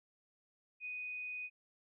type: tone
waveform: sine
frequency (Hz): 2489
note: D#7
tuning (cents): 0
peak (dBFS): -40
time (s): 0.8-1.5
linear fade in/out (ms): 50
effects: none